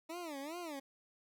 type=tone with vibrato; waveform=20% pulse; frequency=311.1 Hz; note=D#4; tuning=in tune; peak=-37 dBFS; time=0.09-0.8 s; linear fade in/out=10 ms; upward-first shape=sine; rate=2.5 Hz; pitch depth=230 cents each way; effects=none